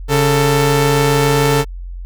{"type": "tone pair together", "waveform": "sawtooth", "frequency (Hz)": [139.17, 444.4], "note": ["C#3", "A4"], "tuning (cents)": [7, 17], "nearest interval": "octave + minor sixth", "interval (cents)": 2010, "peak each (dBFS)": -10, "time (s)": [0.08, 1.65], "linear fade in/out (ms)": 50, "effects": ["added 44 Hz sine -25 dBFS peak until 2.05 s"]}